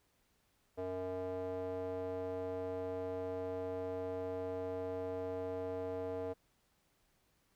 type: tone with band-pass filter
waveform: square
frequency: 92.5 Hz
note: F#2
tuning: in tune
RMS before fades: -40 dBFS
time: 0.77-6.34 s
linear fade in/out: 20 ms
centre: 540 Hz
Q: 4.5
effects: pink hiss -75 dBFS RMS until 7.55 s